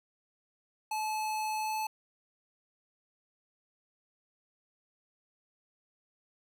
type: tone with pitch glide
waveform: square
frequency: 863 to 868 Hz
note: A5 to A5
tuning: -34 to -24 cents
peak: -32 dBFS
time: 0.91-1.87 s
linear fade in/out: 5 ms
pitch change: +10 cents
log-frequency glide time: 1.58-1.76 s
effects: none